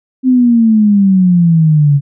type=exponential sweep; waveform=sine; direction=down; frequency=261.6 to 139.4 Hz; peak=-5 dBFS; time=0.23-2.01 s; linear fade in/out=50 ms; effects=none